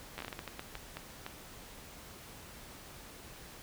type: slowing click train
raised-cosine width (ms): 0.3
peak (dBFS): -24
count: 13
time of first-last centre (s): 0.18-1.264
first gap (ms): 10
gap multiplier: 1.36
effects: pink hiss -51 dBFS RMS until 3.62 s